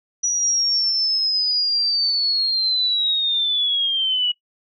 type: linear sweep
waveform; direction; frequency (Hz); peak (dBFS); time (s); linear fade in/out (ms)
sine; down; 5860 to 2915; -17; 0.23-4.32; 10
effects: noise-tail reverb RT60 0.1 s tail -20 dB re dry